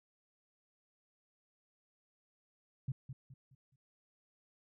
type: tone with echo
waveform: sine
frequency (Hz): 132.1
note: C3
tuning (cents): +17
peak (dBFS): -33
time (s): 2.88-2.92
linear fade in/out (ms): 5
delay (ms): 210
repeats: 4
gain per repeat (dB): -9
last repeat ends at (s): 3.76
effects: none